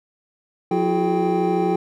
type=tone cluster; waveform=triangle; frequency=179.1 / 335.3 / 367.8 / 421.5 / 786 Hz; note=F3 / E4 / F#4 / G#4 / G5; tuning=+44 / +30 / -10 / +26 / +4 cents; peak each=-22 dBFS; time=0.71-1.76 s; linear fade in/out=5 ms; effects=none